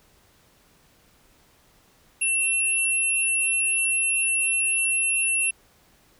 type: tone pair together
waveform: sine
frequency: 2701 / 10804 Hz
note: E7 / E9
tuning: +42 / +42 cents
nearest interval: 2 octaves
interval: 2400 cents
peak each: -23 dBFS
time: 2.21-5.51 s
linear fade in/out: 10 ms
effects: pink hiss -59 dBFS RMS until 6.19 s